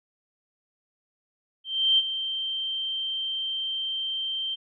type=tone with ADSR envelope; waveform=sine; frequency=3136 Hz; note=G7; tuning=in tune; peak=-16 dBFS; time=1.64-4.56 s; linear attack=340 ms; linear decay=36 ms; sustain=-11 dB; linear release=23 ms; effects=none

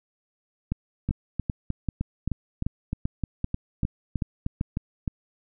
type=two click trains; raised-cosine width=5 ms; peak=-13 / -14 dBFS; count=11 / 14; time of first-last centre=0.72-4.611 / 1.09-5.078 s; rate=2.57 / 3.26 Hz; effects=none

